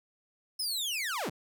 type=linear sweep; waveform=sawtooth; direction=down; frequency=5274 to 89.6 Hz; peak=-28 dBFS; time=0.59-1.3 s; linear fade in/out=10 ms; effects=none